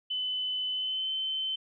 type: tone with pitch glide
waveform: sine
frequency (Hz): 3018 to 3074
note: F#7 to G7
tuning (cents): +34 to -35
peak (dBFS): -29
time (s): 0.1-1.56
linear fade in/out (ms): 10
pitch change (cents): +31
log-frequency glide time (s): 0.7-1.11
effects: none